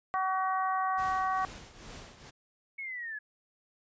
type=harmonic tone; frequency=377.7 Hz; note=F#4; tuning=36 cents sharp; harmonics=2 / 3 / 4 / 5; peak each=-31 / -30 / -40 / -41 dBFS; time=0.14-1.45 s; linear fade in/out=0 ms
type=noise with tremolo; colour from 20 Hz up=pink; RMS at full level=-45 dBFS; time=0.97-2.31 s; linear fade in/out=20 ms; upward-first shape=triangle; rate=2.3 Hz; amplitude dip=70%
type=linear sweep; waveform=sine; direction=down; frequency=2217 to 1675 Hz; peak=-36 dBFS; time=2.78-3.19 s; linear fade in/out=10 ms
effects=resampled to 16000 Hz

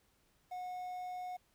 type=tone with quantisation; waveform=triangle; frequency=728 Hz; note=F#5; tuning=28 cents flat; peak=-38 dBFS; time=0.51-1.37 s; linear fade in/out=10 ms; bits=11; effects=pink hiss -73 dBFS RMS until 1.54 s

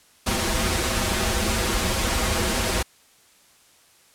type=noise with comb filter; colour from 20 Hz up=pink; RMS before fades=-23 dBFS; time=0.26-2.83 s; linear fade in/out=10 ms; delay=6.9 ms; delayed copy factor=-0.9; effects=white hiss -56 dBFS RMS until 4.14 s + low-pass 11000 Hz 12 dB/octave

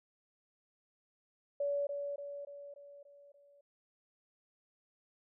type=tone with echo; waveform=sine; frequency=570 Hz; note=C#5; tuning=48 cents sharp; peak=-31 dBFS; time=1.6-1.87 s; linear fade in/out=5 ms; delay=290 ms; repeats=6; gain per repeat=-5 dB; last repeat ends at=3.61 s; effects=none

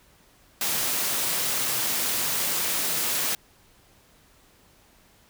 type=high-pass noise; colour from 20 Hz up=white; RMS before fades=-26 dBFS; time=0.61-3.35 s; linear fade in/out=2 ms; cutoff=100 Hz; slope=48 dB/octave; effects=pink hiss -58 dBFS RMS until 5.29 s

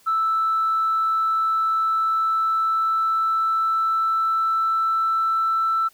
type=tone with pitch glide; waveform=sine; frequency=1318.5 to 1328.4 Hz; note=E6 to E6; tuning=0 to +13 cents; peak=-17 dBFS; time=0.06-5.89 s; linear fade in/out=20 ms; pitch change=+13 cents; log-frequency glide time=1.89-5.67 s; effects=tanh soft clip ceiling -14 dBFS + white hiss -56 dBFS RMS until 5.93 s

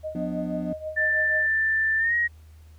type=tone with tremolo; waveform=sine; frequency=622.3 Hz; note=D#5; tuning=in tune; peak=-27 dBFS; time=0.03-1.47 s; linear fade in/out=20 ms; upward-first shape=triangle; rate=6.2 Hz; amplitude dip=85%
type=chord; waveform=triangle; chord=B diminished; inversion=second; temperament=just; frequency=177.8 / 246.9 / 296.3 Hz; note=F3 / B3 / D4; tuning=+31 / 0 / +15 cents; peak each=-29 / -30 / -31 dBFS; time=0.15-0.73 s; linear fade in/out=2 ms
type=tone with pitch glide; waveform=sine; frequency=1773 to 1889.3 Hz; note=A6 to A#6; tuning=+13 to +23 cents; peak=-20 dBFS; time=0.96-2.28 s; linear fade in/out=20 ms; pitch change=+110 cents; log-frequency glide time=1.98-2.14 s
effects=added 78 Hz sine -46 dBFS peak until 2.78 s + pink hiss -62 dBFS RMS until 2.78 s

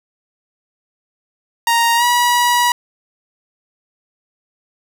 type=tone with pitch glide; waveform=sawtooth; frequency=932.3 to 968 Hz; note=A#5 to B5; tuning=0 to -35 cents; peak=-8 dBFS; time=1.67-2.72 s; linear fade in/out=2 ms; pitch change=+65 cents; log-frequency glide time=1.96-2.04 s; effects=none

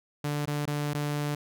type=tone with dropouts; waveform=sawtooth; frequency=146.83 Hz; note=D3; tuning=in tune; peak=-24 dBFS; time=0.24-1.35 s; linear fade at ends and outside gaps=5 ms; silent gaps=0.456-0.474 / 0.656-0.675 / 0.935-0.945 s; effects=none

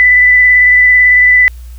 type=tone with vibrato; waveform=sine; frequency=1991 Hz; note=B6; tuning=14 cents sharp; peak=-3 dBFS; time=0-1.48 s; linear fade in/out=0 ms; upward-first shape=sine; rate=18 Hz; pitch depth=13 cents each way; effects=added 60 Hz sine -26 dBFS peak until 1.78 s + white hiss -46 dBFS RMS until 1.78 s

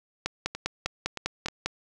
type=two click trains; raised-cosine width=0.2 ms; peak=-17 / -10 dBFS; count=4 / 8; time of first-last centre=0.55-1.485 / 0.26-1.66 s; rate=3.21 / 5 Hz; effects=none

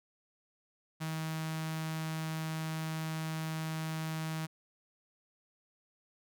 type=tone with notch filter; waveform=sawtooth; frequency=159.1 Hz; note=D#3; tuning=39 cents sharp; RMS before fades=-37 dBFS; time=1-4.47 s; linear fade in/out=20 ms; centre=420 Hz; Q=0.94; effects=none

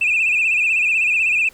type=tone with vibrato; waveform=sine; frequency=2548 Hz; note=D#7; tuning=41 cents sharp; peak=-13 dBFS; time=0.01-1.49 s; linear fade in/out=5 ms; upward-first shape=sine; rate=16 Hz; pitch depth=100 cents each way; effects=tanh soft clip ceiling -11 dBFS + pink hiss -49 dBFS RMS until 1.53 s

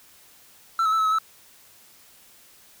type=tone with pitch steps; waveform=triangle; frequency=1337 / 1285 / 1320 / 1295 / 1282 / 1312 Hz; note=E6 / E6 / E6 / E6 / E6 / E6; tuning=+24 / -45 / +2 / -31 / -49 / -9 cents; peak=-17 dBFS; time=0.79-1.186 s; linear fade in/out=2 ms; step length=66 ms; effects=white hiss -53 dBFS RMS until 2.8 s

